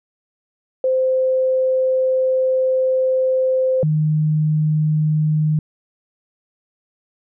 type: tone pair in turn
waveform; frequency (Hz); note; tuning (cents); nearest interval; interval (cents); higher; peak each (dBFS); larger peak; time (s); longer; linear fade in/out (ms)
sine; 519 / 153.81; C5 / D#3; -14 / -20; octave + major sixth; 2106; first; -14; neither; 0.84-3.83 / 3.83-5.59; first; 2
effects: none